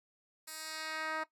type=tone with band-pass filter sweep; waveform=10% pulse; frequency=314.8 Hz; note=D#4; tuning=20 cents sharp; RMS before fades=-40 dBFS; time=0.47-1.24 s; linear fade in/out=10 ms; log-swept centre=11000 to 1100 Hz; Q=0.81; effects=noise-tail reverb RT60 0.1 s tail -17 dB re dry